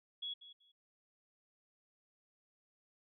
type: tone with echo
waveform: sine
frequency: 3355 Hz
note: G#7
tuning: 17 cents sharp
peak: -39 dBFS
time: 0.22-0.34 s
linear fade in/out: 10 ms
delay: 190 ms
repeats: 2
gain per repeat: -14 dB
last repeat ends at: 0.72 s
effects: none